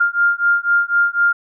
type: beating tone pair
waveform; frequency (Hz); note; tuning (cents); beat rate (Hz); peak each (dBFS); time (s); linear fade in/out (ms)
sine; 1400 / 1404; F6 / F6; +4 / +9; 4; -16; 0-1.33; 10
effects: none